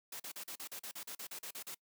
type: noise bursts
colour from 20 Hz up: white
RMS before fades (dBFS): -45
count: 14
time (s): 0.12-1.746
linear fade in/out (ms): 5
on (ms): 79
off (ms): 40
effects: noise-tail reverb RT60 0.1 s tail -24 dB re dry + high-pass 200 Hz 12 dB/octave